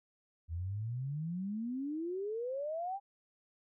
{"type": "exponential sweep", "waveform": "sine", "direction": "up", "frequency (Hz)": [79.4, 813], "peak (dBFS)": -35, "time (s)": [0.48, 3], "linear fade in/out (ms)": 50, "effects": []}